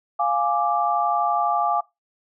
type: chord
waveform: sine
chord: D diminished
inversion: first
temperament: equal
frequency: 698.5 / 830.6 / 1174.7 Hz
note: F5 / Ab5 / D6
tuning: 0 / 0 / 0 cents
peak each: -23 dBFS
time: 0.19-1.81 s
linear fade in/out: 10 ms
effects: noise-tail reverb RT60 0.2 s tail -21 dB re dry